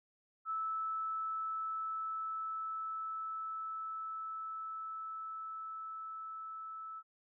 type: tone with level ramp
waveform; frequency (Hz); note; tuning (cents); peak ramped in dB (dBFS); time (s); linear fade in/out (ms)
sine; 1310; E6; -11; -34 to -43; 0.45-7.03; 50
effects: none